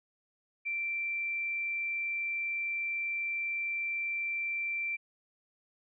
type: tone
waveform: sine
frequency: 2349 Hz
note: D7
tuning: in tune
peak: -31 dBFS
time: 0.65-4.97 s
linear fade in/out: 20 ms
effects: none